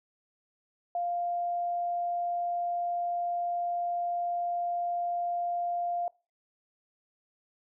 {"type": "tone", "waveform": "sine", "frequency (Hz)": 698.5, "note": "F5", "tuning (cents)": 0, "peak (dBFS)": -28, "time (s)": [0.95, 6.08], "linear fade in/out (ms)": 2, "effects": ["noise-tail reverb RT60 0.3 s tail -23 dB re dry"]}